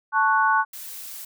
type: chord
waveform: sine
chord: F# minor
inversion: first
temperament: equal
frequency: 880 / 1108.7 / 1480 Hz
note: A5 / C#6 / F#6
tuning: 0 / 0 / 0 cents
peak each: -21 dBFS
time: 0.12-0.65 s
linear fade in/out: 50 ms
type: noise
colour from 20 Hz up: blue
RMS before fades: -37 dBFS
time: 0.73-1.25 s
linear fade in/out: 5 ms
effects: none